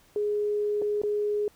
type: tone with dropouts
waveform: sine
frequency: 416.2 Hz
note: G#4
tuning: 4 cents sharp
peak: -24 dBFS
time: 0.16-1.48 s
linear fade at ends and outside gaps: 1 ms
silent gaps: 0.817-0.821 / 1.017-1.035 s
effects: pink hiss -60 dBFS RMS until 1.55 s